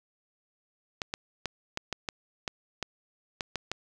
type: clicks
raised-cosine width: 0.2 ms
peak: -14 dBFS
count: 11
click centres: 1.018 / 1.139 / 1.457 / 1.774 / 1.927 / 2.088 / 2.478 / 2.827 / 3.408 / 3.557 / 3.716 s
effects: none